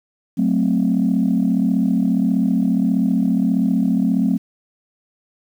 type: chord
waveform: sine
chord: F# diminished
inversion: none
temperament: equal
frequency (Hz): 185 / 220 / 261.6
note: F#3 / A3 / C4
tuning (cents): 0 / 0 / 0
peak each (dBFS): -18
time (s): 0.37-4.38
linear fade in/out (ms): 20
effects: tanh soft clip ceiling -8 dBFS + 8-bit